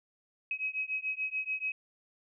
sine beating tone pair, 2542 / 2548.9 Hz, D#7 / D#7, +36 / +41 cents, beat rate 6.9 Hz, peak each -35 / -35 dBFS, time 0.51-1.72 s, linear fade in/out 2 ms, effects none

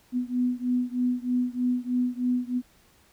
sine beating tone pair, 246.9 / 250.1 Hz, B3 / B3, 0 / +22 cents, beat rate 3.2 Hz, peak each -26 / -27 dBFS, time 0.12-2.62 s, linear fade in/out 50 ms, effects pink hiss -60 dBFS RMS until 3.12 s

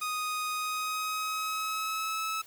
sawtooth tone with pitch glide, 1244.5 to 1300.3 Hz, D#6 to E6, 0 to -24 cents, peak -27 dBFS, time 0.01-2.42 s, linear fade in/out 10 ms, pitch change +76 cents, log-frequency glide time 0.51-2.22 s, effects white hiss -54 dBFS RMS until 2.46 s

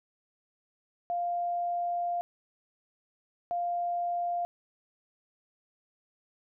sine tone pair in turn, 698.5 / 698.5 Hz, F5 / F5, 0 / 0 cents, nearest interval unison, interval 0 cents, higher neither, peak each -28 dBFS, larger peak neither, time 1.1-2.21 / 3.51-4.45 s, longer first, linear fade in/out 0 ms, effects none

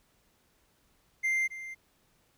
triangle tone with echo, 2093 Hz, C7, in tune, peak -24 dBFS, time 1.23-1.48 s, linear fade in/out 20 ms, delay 270 ms, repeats 1, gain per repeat -13 dB, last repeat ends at 1.75 s, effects pink hiss -69 dBFS RMS until 2.37 s

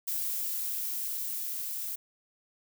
violet noise with level ramp, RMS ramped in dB -32 to -36 dBFS, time 0.07-1.96 s, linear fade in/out 10 ms, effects none

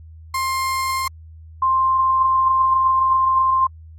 35% pulse / sine tone pair in turn, 1057 / 1051.2 Hz, C6 / C6, +17 / +8 cents, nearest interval unison, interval 9 cents, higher first, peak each -18 / -14 dBFS, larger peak second, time 0.34-1.08 / 1.62-3.67 s, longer second, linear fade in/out 5 ms, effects added 80 Hz sine -38 dBFS peak until 3.98 s + AAC 48 kbps

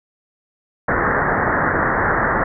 white low-pass noise, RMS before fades -18 dBFS, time 0.88-2.44 s, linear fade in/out 5 ms, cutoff 1900 Hz, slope 96 dB/octave, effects none

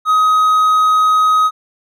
triangle tone, 1261 Hz, D#6, 23 cents sharp, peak -7 dBFS, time 0.05-1.51 s, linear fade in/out 50 ms, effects none

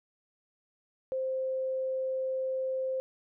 sine tone, 523.3 Hz, C5, in tune, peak -29 dBFS, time 1.12-3 s, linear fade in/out 0 ms, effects none

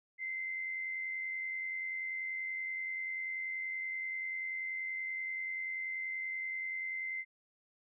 sine tone with amplitude modulation, 2073 Hz, C7, 17 cents flat, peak -34 dBFS, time 0.18-7.25 s, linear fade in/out 50 ms, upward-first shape sine, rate 90.4 Hz, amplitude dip 40%, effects none

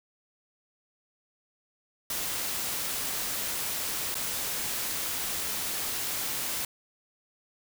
white noise with dropouts, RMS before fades -32 dBFS, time 2.1-6.65 s, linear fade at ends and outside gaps 2 ms, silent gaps 4.144-4.152 s, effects none

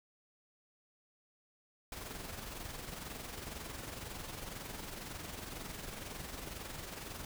pink noise with amplitude modulation, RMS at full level -43 dBFS, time 1.92-7.25 s, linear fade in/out 2 ms, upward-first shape sine, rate 22 Hz, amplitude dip 50%, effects none

